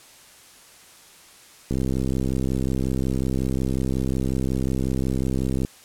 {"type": "click train", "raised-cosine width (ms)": 3, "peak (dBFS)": -12, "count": 259, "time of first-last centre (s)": [1.71, 5.649], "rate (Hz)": 65.5, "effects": ["white hiss -49 dBFS RMS until 5.84 s", "low-pass 11000 Hz 12 dB/octave"]}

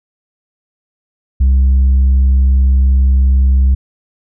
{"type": "tone with tanh clipping", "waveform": "triangle", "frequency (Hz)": 65.9, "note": "C2", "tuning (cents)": 13, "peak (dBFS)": -7, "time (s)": [1.4, 3.75], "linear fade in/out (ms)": 10, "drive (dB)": 7, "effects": []}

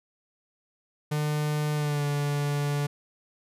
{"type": "tone with pitch glide", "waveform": "45% pulse", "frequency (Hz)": [150, 144.72], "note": ["D3", "D3"], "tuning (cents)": [37, -25], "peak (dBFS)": -25, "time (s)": [1.11, 2.87], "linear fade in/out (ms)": 10, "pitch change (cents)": -62, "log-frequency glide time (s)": [1.75, 2.04], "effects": ["resampled to 32000 Hz"]}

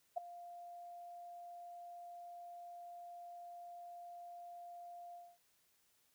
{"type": "tone with ADSR envelope", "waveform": "sine", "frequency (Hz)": 698.5, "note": "F5", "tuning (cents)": 0, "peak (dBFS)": -32, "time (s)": [0.16, 5.38], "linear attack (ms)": 16, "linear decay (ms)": 7, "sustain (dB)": -17, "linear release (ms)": 240, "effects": ["white hiss -75 dBFS RMS until 6.14 s"]}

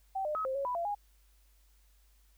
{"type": "tone with pitch steps", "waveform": "sine", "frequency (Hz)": [772, 604, 1277, 527, 554, 990, 683, 821], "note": ["G5", "D5", "D#6", "C5", "C#5", "B5", "F5", "G#5"], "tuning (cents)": [-27, 48, 45, 12, -1, 4, -39, -20], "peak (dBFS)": -31, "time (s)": [0.15, 0.95], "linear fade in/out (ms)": 10, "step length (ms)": 100, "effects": ["added 50 Hz sine -62 dBFS peak until 2.37 s", "white hiss -71 dBFS RMS until 2.37 s"]}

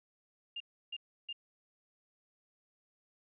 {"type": "tone bursts", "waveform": "sine", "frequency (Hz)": 2810, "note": "F7", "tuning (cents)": 10, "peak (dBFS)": -38, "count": 3, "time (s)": [0.56, 1.329], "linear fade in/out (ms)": 5, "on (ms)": 43, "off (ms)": 320, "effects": []}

